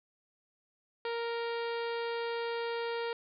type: harmonic tone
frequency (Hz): 466.2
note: A#4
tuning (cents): 0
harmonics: 1 / 2 / 3 / 4 / 5 / 6 / 7 / 8 / 9 / 10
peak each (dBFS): -34 / -40 / -44 / -46 / -48 / -50 / -51 / -52 / -53 / -54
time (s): 1.05-3.13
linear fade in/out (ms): 2
effects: none